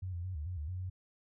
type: tone with pitch steps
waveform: sine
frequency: 92.8 / 86.5 / 92.9 / 74.9 / 90.8 / 74.8 / 91.4 / 92.3 Hz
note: F#2 / F2 / F#2 / D2 / F#2 / D2 / F#2 / F#2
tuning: +6 / -16 / +7 / +35 / -32 / +32 / -21 / -4 cents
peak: -36 dBFS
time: 0.02-0.9 s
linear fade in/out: 10 ms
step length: 110 ms
effects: none